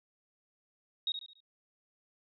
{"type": "tone with echo", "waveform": "sine", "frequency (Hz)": 3764, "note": "A#7", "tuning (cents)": 16, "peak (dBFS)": -29, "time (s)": [1.07, 1.12], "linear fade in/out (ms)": 2, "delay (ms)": 71, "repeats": 4, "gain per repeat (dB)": -8, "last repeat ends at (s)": 1.404, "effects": []}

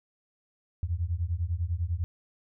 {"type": "beating tone pair", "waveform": "sine", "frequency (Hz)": [81, 91], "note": ["E2", "F#2"], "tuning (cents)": [-30, -28], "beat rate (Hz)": 10, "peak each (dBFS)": -30, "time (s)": [0.83, 2.04], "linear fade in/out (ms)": 0, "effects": []}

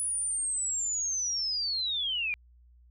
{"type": "linear sweep", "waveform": "sine", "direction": "down", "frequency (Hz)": [9960, 2358], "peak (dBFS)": -28, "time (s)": [0, 2.34], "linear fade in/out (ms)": 0, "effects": ["added 60 Hz sine -55 dBFS peak until 2.9 s"]}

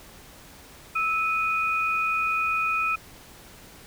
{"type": "tone pair together", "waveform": "sine", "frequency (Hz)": [1307.7, 2480], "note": ["E6", "D#7"], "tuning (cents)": [-14, -6], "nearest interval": "major seventh", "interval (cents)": 1108, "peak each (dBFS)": -25, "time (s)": [0.95, 2.96], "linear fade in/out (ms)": 10, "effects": ["pink hiss -48 dBFS RMS until 3.86 s"]}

